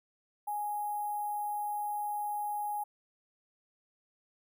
sine tone with sample-and-hold, 830.6 Hz, G#5, in tune, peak -32 dBFS, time 0.47-2.84 s, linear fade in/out 10 ms, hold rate 11025 Hz, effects none

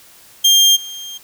30% pulse tone with level steps, 3200 Hz, G7, 35 cents sharp, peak -5 / -25 dBFS, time 0.44-1.18 s, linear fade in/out 10 ms, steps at 0.75 s, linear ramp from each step 20 ms, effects white hiss -45 dBFS RMS until 1.23 s

